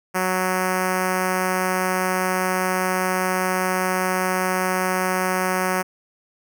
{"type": "tone with notch filter", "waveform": "5% pulse", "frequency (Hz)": 185, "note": "F#3", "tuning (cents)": 0, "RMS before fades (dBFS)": -22, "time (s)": [0.14, 5.83], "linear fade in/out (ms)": 20, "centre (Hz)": 3800, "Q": 0.78, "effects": []}